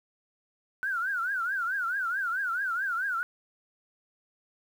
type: tone with vibrato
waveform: sine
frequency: 1480 Hz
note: F#6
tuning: in tune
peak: -27 dBFS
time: 0.83-3.23 s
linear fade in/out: 0 ms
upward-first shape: triangle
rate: 4.6 Hz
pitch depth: 200 cents each way
effects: 9-bit